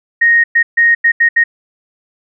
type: tone bursts at uneven times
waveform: sine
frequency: 1864.7 Hz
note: A#6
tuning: in tune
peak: -6 dBFS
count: 6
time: 0.21-0.44 / 0.55-0.63 / 0.77-0.95 / 1.04-1.12 / 1.2-1.29 / 1.36-1.44 s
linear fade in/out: 10 ms
effects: none